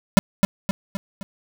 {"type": "tone with echo", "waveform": "square", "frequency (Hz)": 196, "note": "G3", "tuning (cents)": 0, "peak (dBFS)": -7, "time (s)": [0.17, 0.19], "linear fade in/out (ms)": 0, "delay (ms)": 260, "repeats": 4, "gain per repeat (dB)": -6, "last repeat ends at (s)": 1.23, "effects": []}